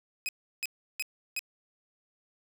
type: tone bursts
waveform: sawtooth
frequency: 2526 Hz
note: D#7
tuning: 26 cents sharp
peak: -27 dBFS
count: 4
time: 0.26-1.392 s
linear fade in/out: 0 ms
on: 28 ms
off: 340 ms
effects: none